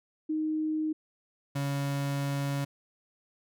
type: tone pair in turn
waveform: sine / 35% pulse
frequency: 311.1 / 140.35 Hz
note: D#4 / C#3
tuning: 0 / +22 cents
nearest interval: octave + major second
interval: 1378 cents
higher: first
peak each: -27 dBFS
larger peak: neither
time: 0.29-0.93 / 1.55-2.65 s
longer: second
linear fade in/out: 10 ms
effects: none